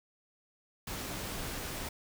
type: noise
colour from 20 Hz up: pink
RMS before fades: -39 dBFS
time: 0.87-1.89 s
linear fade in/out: 5 ms
effects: none